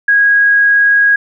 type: tone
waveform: sine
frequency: 1647 Hz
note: G#6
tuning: 15 cents flat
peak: -6 dBFS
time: 0.08-1.16 s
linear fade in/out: 5 ms
effects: none